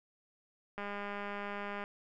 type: click train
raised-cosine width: 0.5 ms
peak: -26 dBFS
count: 216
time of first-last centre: 0.78-1.839 s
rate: 203 Hz
effects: none